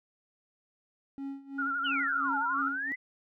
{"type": "tone with tremolo", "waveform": "triangle", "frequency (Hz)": 274.9, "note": "C#4", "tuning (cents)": -14, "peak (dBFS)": -32, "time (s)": [1.18, 2.92], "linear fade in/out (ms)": 0, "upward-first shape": "sine", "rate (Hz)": 2.9, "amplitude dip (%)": 85}
{"type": "tone with vibrato", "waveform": "sine", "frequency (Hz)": 1400, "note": "F6", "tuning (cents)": 4, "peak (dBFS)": -29, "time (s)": [1.58, 2.69], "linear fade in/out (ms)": 10, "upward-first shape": "sine", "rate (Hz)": 12, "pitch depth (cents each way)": 64}
{"type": "exponential two-way sweep", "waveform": "sine", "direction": "down then up", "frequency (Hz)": [3139, 829, 2062], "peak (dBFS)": -31, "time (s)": [1.84, 2.96], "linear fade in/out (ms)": 20, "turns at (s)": 2.37}
{"effects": []}